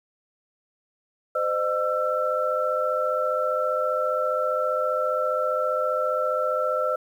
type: tone cluster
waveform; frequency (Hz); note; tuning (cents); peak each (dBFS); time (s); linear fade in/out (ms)
sine; 515 / 610 / 1338; C5 / D#5 / E6; -28 / -34 / +25; -26; 1.35-6.96; 5
effects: 9-bit